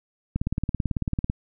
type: click train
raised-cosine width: 5 ms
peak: -12 dBFS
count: 18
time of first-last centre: 0.36-1.299 s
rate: 18.1 Hz
effects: none